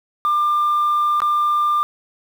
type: tone with dropouts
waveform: sine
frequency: 1195 Hz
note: D6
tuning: 30 cents sharp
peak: -13 dBFS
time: 0.25-1.83 s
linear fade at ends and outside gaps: 0 ms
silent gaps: 1.203-1.219 s
effects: tanh soft clip ceiling -12 dBFS + 7-bit